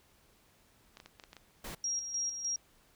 clicks, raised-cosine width 0.2 ms, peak -32 dBFS, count 7, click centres 0.971 / 1.001 / 1.06 / 1.198 / 1.238 / 1.331 / 1.367 s
pink noise, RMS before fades -43 dBFS, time 1.64-1.75 s, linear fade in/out 5 ms
sine tone with tremolo, 5630 Hz, F8, 13 cents sharp, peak -31 dBFS, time 1.84-2.56 s, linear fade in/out 2 ms, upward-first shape square, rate 3.3 Hz, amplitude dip 55%
effects pink hiss -66 dBFS RMS until 2.95 s

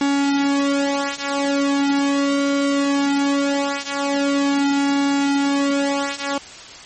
sawtooth tone with flanger, 280.5 Hz, C#4, 21 cents sharp, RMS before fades -19 dBFS, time 0.01-6.38 s, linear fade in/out 2 ms, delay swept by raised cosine 1.6 to 6 ms, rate 0.2 Hz, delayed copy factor -0.9, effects white hiss -38 dBFS RMS until 6.85 s + MP3 32 kbps

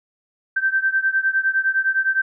sine beating tone pair, 1555 / 1564.8 Hz, G6 / G6, -14 / -4 cents, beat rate 9.8 Hz, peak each -19 / -21 dBFS, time 0.56-2.22 s, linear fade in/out 10 ms, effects none

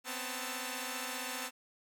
5% pulse tone cluster, 250.4 / 265.6 / 554 / 891 / 1330 Hz, B3 / C4 / C#5 / A5 / E6, +24 / +26 / -1 / +22 / +15 cents, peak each -30 / -33 / -38 / -30 / -36 dBFS, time 0.04-1.51 s, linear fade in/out 50 ms, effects none

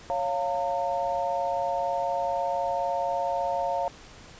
sine chord, Bb minor, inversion first, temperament equal with one note detuned, 554.4 / 698.5 / 910.5 Hz, Db5 / F5 / Bb5, 0 / 0 / -41 cents, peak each -30 / -28 / -30 dBFS, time 0.1-3.88 s, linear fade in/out 0 ms, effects pink hiss -48 dBFS RMS until 4.39 s + resampled to 16000 Hz

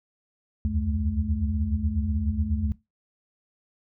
sine tone cluster, 70.9 / 78.3 / 87.4 / 214.2 Hz, C#2 / D#2 / F2 / A3, +40 / +11 / +2 / -46 cents, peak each -29 dBFS, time 0.65-2.72 s, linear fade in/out 0 ms, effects noise-tail reverb RT60 0.2 s tail -18 dB re dry

